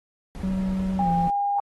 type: noise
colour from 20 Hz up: brown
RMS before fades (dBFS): -35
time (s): 0.35-1.3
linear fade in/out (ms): 0
type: tone with pitch glide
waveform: triangle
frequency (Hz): 189.3 to 172.59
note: F#3 to F3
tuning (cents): +40 to -20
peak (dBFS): -21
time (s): 0.43-1.28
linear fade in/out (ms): 5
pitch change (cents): -160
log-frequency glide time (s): 1.01-1.08
type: tone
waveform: sine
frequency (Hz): 808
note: G#5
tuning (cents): -48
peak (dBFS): -21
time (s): 0.99-1.6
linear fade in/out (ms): 2
effects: AAC 32 kbps